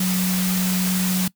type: tone in noise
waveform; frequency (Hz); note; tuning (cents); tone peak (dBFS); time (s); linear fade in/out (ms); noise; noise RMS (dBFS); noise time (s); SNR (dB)
sine; 184.5; F#3; -5; -19; 0-1.28; 5; white; -26; 0-1.28; +4
effects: noise-tail reverb RT60 0.1 s tail -21 dB re dry